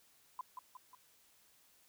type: tone with echo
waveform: sine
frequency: 1011 Hz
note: B5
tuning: 40 cents sharp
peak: -38 dBFS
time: 0.39-0.41 s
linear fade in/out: 2 ms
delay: 180 ms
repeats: 3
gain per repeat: -5 dB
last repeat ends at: 0.95 s
effects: white hiss -68 dBFS RMS until 1.88 s